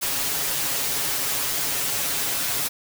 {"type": "noise with comb filter", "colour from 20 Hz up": "white", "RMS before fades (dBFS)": -25, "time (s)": [0.01, 2.69], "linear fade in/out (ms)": 20, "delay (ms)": 7.2, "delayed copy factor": 0.85, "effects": []}